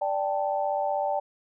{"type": "chord", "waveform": "sine", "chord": "D suspended fourth", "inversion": "none", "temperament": "equal", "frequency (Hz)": [587.3, 784, 880], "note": ["D5", "G5", "A5"], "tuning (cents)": [0, 0, 0], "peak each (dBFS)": [-28, -28, -31], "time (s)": [0.01, 1.2], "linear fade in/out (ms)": 10, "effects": []}